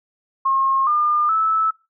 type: tone with pitch steps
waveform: sine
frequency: 1076 / 1206 / 1308 Hz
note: C6 / D6 / E6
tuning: +48 / +46 / -14 cents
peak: -15 dBFS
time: 0.45-1.71 s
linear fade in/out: 10 ms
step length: 420 ms
effects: noise-tail reverb RT60 0.3 s tail -23 dB re dry

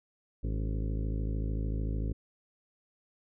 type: harmonic tone with a mistuned harmonic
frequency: 53.4 Hz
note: G#1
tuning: 49 cents sharp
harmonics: 1 / 2 / 3 / 4 / 5 / 6 / 7 / 8 / 9 / 10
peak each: -31 / -36 / -41 / -44 / -43 / -50 / -49 / -49 / -54 / -55 dBFS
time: 0.43-2.13 s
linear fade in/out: 10 ms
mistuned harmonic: 5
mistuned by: +69 cents
effects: none

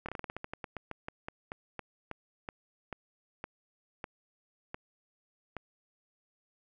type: slowing click train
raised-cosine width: 0.5 ms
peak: -23 dBFS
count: 24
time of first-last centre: 0.06-5.567 s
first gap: 26 ms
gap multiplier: 1.17
effects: none

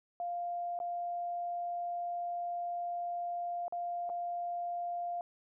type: tone with dropouts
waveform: sine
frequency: 698.5 Hz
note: F5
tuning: in tune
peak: -34 dBFS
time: 0.2-5.21 s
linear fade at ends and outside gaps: 1 ms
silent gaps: 0.79-0.801 / 3.681-3.724 / 4.093-4.099 s
effects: none

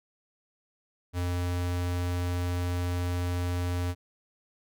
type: tone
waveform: square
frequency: 88.6 Hz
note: F2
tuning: 25 cents sharp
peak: -28 dBFS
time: 1.13-3.95 s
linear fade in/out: 50 ms
effects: none

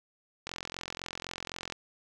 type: click train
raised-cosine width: 0.2 ms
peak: -19 dBFS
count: 56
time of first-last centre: 0.47-1.723 s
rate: 43.9 Hz
effects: none

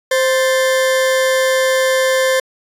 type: tone pair together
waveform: 40% pulse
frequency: 523.3 / 1760.2 Hz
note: C5 / A6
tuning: 0 / 0 cents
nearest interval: octave + major sixth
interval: 2100 cents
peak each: -12 / -20 dBFS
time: 0.11-2.4 s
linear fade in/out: 5 ms
effects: resampled to 32000 Hz

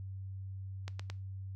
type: clicks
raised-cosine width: 0.2 ms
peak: -25 dBFS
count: 3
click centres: 0.88 / 0.995 / 1.1 s
effects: noise-tail reverb RT60 0.3 s tail -20 dB re dry + added 96 Hz sine -40 dBFS peak until 1.55 s

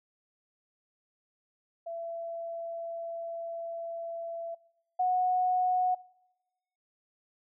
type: tone pair in turn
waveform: sine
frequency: 671 / 733 Hz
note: E5 / F#5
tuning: +31 / -16 cents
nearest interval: major second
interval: 153 cents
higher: second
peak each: -35 / -24 dBFS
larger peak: second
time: 1.86-4.55 / 4.99-5.95 s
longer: first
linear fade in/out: 10 ms
effects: noise-tail reverb RT60 1.0 s tail -24 dB re dry

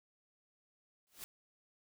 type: noise with exponential growth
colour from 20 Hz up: white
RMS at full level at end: -43 dBFS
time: 1.07-1.24 s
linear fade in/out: 0 ms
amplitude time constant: 36 ms
effects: none

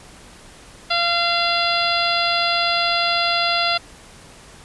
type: harmonic tone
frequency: 688 Hz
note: F5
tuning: 26 cents flat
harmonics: 1 / 2 / 3 / 4 / 5 / 6 / 7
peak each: -23 / -23 / -27 / -25 / -25 / -25 / -26 dBFS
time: 0.9-3.78 s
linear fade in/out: 10 ms
effects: pink hiss -44 dBFS RMS until 4.64 s + resampled to 24000 Hz

